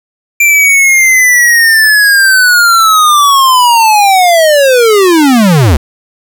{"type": "linear sweep", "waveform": "square", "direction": "down", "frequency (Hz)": [2367, 64.7], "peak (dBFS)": -4, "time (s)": [0.4, 5.77], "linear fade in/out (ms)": 5, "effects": []}